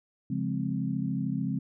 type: chord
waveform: sine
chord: Db major seventh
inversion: none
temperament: equal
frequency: 138.59 / 174.61 / 207.7 / 261.6 Hz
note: Db3 / F3 / Ab3 / C4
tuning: 0 / 0 / 0 / 0 cents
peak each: -33 dBFS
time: 0.3-1.59 s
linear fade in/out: 5 ms
effects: none